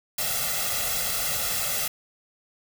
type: noise with comb filter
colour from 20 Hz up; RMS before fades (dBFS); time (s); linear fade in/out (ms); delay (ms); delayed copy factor
white; -27; 0.18-1.88; 5; 1.5; +0.9
effects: none